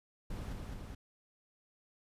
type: noise with echo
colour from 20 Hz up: brown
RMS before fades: -41 dBFS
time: 0.3-0.53 s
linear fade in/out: 5 ms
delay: 210 ms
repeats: 2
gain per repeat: -2 dB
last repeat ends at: 0.95 s
effects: resampled to 32000 Hz